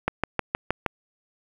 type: click train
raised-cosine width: 0.5 ms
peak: -7 dBFS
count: 6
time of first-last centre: 0.08-0.862 s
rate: 6.39 Hz
effects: 7-bit